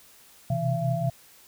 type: tone cluster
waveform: sine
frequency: 126.9 / 132 / 163.1 / 676 Hz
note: B2 / C3 / E3 / E5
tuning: +47 / +16 / -18 / +43 cents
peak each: -29 dBFS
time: 0.5-1.1 s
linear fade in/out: 5 ms
effects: white hiss -54 dBFS RMS until 1.47 s